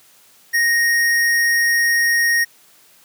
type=tone with hard clipping; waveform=sine; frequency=1864.7 Hz; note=A#6; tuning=in tune; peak=-15 dBFS; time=0.53-2.45 s; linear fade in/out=20 ms; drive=17 dB; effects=white hiss -51 dBFS RMS until 3.04 s + high-pass 100 Hz 12 dB/octave